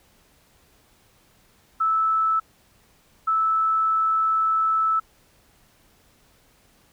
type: tone pair in turn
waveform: sine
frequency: 1311 / 1311 Hz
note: E6 / E6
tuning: -10 / -10 cents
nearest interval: unison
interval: 0 cents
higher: neither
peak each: -18 dBFS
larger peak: neither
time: 1.8-2.4 / 3.27-5 s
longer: second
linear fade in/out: 10 ms
effects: pink hiss -59 dBFS RMS until 6.92 s